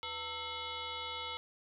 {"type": "tone with frequency modulation", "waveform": "sine", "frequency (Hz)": 2150, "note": "C7", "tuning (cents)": 47, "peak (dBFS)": -38, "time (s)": [0.03, 1.37], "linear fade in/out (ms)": 0, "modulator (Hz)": 414, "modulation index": 3.8, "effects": []}